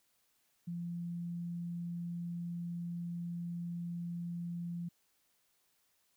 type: tone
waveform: sine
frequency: 172.1 Hz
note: F3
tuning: 25 cents flat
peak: -37 dBFS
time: 0.67-4.89 s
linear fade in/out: 10 ms
effects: white hiss -75 dBFS RMS until 6.16 s